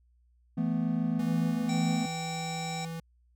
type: chord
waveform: triangle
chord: E suspended fourth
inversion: none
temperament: equal with one note detuned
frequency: 167.02 / 220 / 246.9 Hz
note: E3 / A3 / B3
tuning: +23 / 0 / 0 cents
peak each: -29 dBFS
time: 0.57-2.06 s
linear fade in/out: 10 ms
type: tone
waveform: square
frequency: 164.81 Hz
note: E3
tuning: in tune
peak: -36 dBFS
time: 1.19-3 s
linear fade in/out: 5 ms
type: harmonic tone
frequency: 774 Hz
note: G5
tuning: 22 cents flat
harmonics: 1 / 3 / 5 / 7 / 9 / 10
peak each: -37 / -42 / -44 / -45 / -47 / -47 dBFS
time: 1.69-2.85 s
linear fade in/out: 2 ms
effects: added 60 Hz sine -62 dBFS peak until 3.35 s